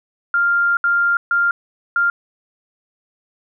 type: tone bursts at uneven times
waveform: sine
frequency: 1396.9 Hz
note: F6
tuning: in tune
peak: -13 dBFS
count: 4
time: 0.34-0.77 / 0.84-1.17 / 1.31-1.51 / 1.96-2.1 s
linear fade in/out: 2 ms
effects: none